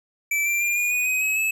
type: tone with pitch steps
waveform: square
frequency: 2321 / 2359 / 2397 / 2436 / 2476 / 2516 / 2558 / 2599 Hz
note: D7 / D7 / D7 / D#7 / D#7 / D#7 / D#7 / E7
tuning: -21 / +7 / +35 / -37 / -9 / +19 / +47 / -25 cents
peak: -21 dBFS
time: 0.31-1.51 s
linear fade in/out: 5 ms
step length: 150 ms
effects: none